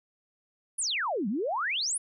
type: exponential two-way sweep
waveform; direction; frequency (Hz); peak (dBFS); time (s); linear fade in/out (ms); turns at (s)
sine; down then up; 10630 to 185 to 10630; -27; 0.78-1.98; 10; 1.28
effects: none